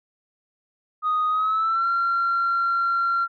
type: tone with pitch glide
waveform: sine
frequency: 1244.5 to 1372.9 Hz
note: D#6 to F6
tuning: 0 to -30 cents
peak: -18 dBFS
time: 1.02-3.28 s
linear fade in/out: 50 ms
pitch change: +170 cents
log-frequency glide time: 1.29-1.89 s
effects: tanh soft clip ceiling -16 dBFS